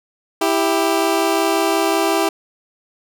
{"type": "tone pair together", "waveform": "20% pulse", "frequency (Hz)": [329.6, 395.1], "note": ["E4", "G4"], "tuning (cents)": [0, 14], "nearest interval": "minor third", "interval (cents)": 314, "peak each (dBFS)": -13, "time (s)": [0.41, 2.29], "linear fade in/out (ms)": 5, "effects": []}